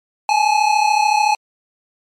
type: tone pair together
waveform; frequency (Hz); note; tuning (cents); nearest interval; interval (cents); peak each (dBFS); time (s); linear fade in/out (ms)
square; 830.6 / 864.3; G#5 / A5; 0 / -31; minor second; 69; -16; 0.29-1.35; 2
effects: low-pass 6000 Hz 12 dB/octave + MP3 96 kbps